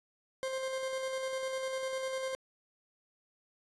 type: tone with tremolo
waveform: 40% pulse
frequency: 526 Hz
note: C5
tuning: 9 cents sharp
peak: -32 dBFS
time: 0.43-2.35 s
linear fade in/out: 0 ms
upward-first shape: square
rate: 10 Hz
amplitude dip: 30%
effects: resampled to 24000 Hz + 10-bit